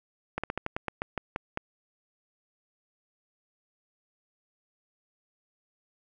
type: slowing click train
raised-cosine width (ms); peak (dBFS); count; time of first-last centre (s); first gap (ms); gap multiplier
0.5; -15; 11; 0.38-1.574; 56; 1.16
effects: none